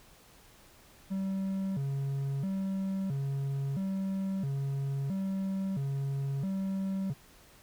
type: tone with vibrato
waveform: triangle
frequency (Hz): 163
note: E3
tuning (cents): -19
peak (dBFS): -28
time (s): 1.1-7.14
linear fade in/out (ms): 20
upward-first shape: square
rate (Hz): 0.75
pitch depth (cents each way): 290
effects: pink hiss -58 dBFS RMS until 7.62 s